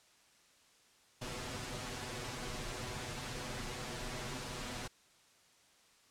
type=noise with comb filter; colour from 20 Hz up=pink; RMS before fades=-42 dBFS; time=1.21-4.88 s; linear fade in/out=10 ms; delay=8.1 ms; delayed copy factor=+0.85; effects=white hiss -66 dBFS RMS until 6.1 s + low-pass 8000 Hz 12 dB/octave